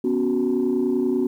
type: chord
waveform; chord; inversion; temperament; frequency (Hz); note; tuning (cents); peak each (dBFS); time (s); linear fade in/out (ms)
sine; B suspended second; none; equal; 246.9 / 277.2 / 370; B3 / C#4 / F#4; 0 / 0 / 0; -22 / -23 / -21; 0.04-1.27; 5
effects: tanh soft clip ceiling -13 dBFS + 9-bit